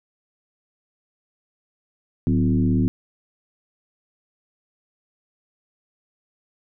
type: tone with frequency modulation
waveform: sine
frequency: 179.5 Hz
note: F3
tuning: 48 cents sharp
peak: -16 dBFS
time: 2.27-2.88 s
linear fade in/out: 0 ms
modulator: 75.9 Hz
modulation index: 1.5
effects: none